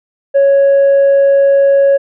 sine tone with tanh clipping, 554.4 Hz, C#5, in tune, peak -6 dBFS, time 0.34-1.98 s, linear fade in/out 20 ms, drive 1 dB, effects none

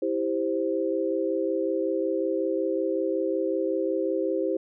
sine chord, C major, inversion first, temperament just, 327 / 392.4 / 523.3 Hz, E4 / G4 / C5, -14 / +2 / 0 cents, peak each -28 dBFS, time 0.02-4.57 s, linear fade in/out 5 ms, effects none

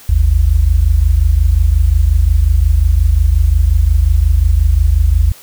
sine tone pair together, 52.59 / 78.2 Hz, G#1 / D#2, +22 / +9 cents, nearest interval perfect fifth, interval 687 cents, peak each -10 dBFS, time 0.09-5.32 s, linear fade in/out 5 ms, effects white hiss -39 dBFS RMS until 5.42 s

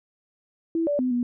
sine tone with pitch steps, 329.7 / 580 / 253.5 / 243 Hz, E4 / D5 / B3 / B3, 0 / -22 / +45 / -28 cents, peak -21 dBFS, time 0.75-1.23 s, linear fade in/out 2 ms, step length 120 ms, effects none

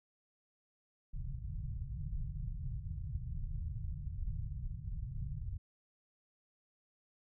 pink low-pass noise, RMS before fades -40 dBFS, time 1.13-5.58 s, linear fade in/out 10 ms, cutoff 150 Hz, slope 48 dB/octave, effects none

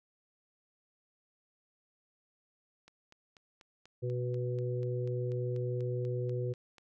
click train, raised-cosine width 0.2 ms, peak -38 dBFS, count 17, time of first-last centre 2.88-6.782 s, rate 4.1 Hz
harmonic tone, 123.47 Hz, B2, in tune, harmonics 1 / 3 / 4, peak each -33 / -38 / -39 dBFS, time 4.02-6.54 s, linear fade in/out 20 ms
effects none

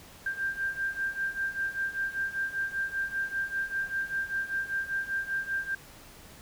sine beating tone pair, 1581 / 1586.1 Hz, G6 / G6, +14 / +20 cents, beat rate 5.1 Hz, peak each -34 / -31 dBFS, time 0.26-5.75 s, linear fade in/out 5 ms, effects pink hiss -51 dBFS RMS until 6.41 s

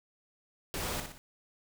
pink noise with echo, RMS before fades -36 dBFS, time 0.74-1 s, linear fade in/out 0 ms, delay 60 ms, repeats 3, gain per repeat -6 dB, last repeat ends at 1.18 s, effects none

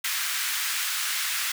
pink high-pass noise, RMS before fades -28 dBFS, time 0.04-1.52 s, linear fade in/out 5 ms, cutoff 1400 Hz, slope 24 dB/octave, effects none

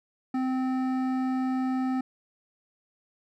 sine tone with hard clipping, 259 Hz, C4, 17 cents flat, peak -27 dBFS, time 0.34-2.01 s, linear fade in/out 5 ms, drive 12 dB, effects none

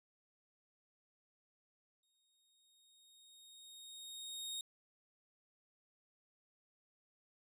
sawtooth tone with exponential growth, 3729 Hz, A#7, in tune, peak -37 dBFS, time 2.03-4.61 s, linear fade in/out 2 ms, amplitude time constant 560 ms, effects resampled to 32000 Hz

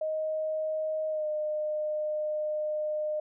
sine tone with pitch glide, 625 to 609 Hz, D#5 to D#5, +8 to -37 cents, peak -28 dBFS, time 0.01-3.2 s, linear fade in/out 5 ms, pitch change -45 cents, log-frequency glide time 1.09-1.27 s, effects none

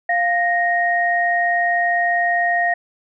sine tone pair together, 698.5 / 1864.8 Hz, F5 / A#6, 0 / 0 cents, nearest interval octave + perfect fourth, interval 1700 cents, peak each -18 dBFS, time 0.09-2.74 s, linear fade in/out 5 ms, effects none

